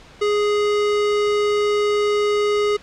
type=tone; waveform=square; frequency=415.3 Hz; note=G#4; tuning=in tune; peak=-17 dBFS; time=0.21-2.77 s; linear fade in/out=10 ms; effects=pink hiss -45 dBFS RMS until 2.82 s + low-pass 5000 Hz 12 dB/octave